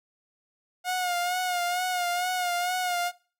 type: tone with vibrato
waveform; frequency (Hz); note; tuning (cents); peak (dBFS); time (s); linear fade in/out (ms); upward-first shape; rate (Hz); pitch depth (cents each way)
sawtooth; 718; F5; +48; -22; 0.84-3.12; 50; sine; 2.2; 44
effects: noise-tail reverb RT60 0.4 s tail -22 dB re dry